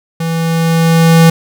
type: tone with level ramp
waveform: square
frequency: 164.7 Hz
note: E3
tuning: 1 cent flat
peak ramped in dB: -15 to -3 dBFS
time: 0.2-1.3 s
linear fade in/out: 5 ms
effects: none